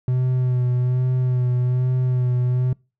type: tone with vibrato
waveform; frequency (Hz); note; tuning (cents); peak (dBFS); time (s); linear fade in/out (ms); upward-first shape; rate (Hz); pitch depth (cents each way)
triangle; 125.9; B2; +34; -15; 0.08-2.73; 2; sine; 1.2; 25
effects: noise-tail reverb RT60 0.3 s tail -26 dB re dry